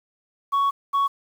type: tone pair in turn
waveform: sine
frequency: 1115 / 1115 Hz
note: C#6 / C#6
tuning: +10 / +10 cents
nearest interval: unison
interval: 0 cents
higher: neither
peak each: -15 dBFS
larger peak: neither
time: 0.52-0.71 / 0.93-1.08 s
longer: first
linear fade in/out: 20 ms
effects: tanh soft clip ceiling -17 dBFS + 8-bit